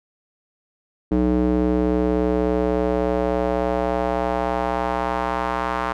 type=tone with band-pass filter sweep; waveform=square; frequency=61.74 Hz; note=B1; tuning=in tune; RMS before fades=-21 dBFS; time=1.11-5.93 s; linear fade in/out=10 ms; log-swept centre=310 to 1100 Hz; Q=1.9; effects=none